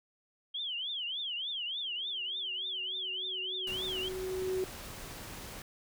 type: tone with vibrato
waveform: sine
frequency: 3173 Hz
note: G7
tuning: 20 cents sharp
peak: -34 dBFS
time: 0.54-4.09 s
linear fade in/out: 10 ms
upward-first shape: triangle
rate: 3.4 Hz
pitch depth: 250 cents each way
type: tone with exponential growth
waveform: sine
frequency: 373.7 Hz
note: F#4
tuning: 17 cents sharp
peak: -29 dBFS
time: 1.83-4.64 s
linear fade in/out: 1 ms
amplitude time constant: 610 ms
type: noise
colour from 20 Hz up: pink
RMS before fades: -45 dBFS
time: 3.67-5.62 s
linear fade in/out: 2 ms
effects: none